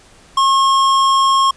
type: tone with tanh clipping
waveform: sine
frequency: 1080 Hz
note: C#6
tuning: 45 cents flat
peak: -12 dBFS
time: 0.37-1.51 s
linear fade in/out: 5 ms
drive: 17 dB
effects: pink hiss -46 dBFS RMS until 1.56 s + resampled to 22050 Hz